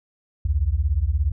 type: beating tone pair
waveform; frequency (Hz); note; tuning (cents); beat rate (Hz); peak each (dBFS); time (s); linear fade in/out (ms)
sine; 64 / 81; C2 / E2; -38 / -30; 17; -21; 0.45-1.32; 5
effects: none